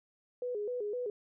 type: tone with vibrato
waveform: sine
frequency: 452.9 Hz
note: A#4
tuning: 50 cents flat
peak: -33 dBFS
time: 0.42-1.1 s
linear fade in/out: 2 ms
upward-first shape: square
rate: 3.9 Hz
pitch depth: 150 cents each way
effects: none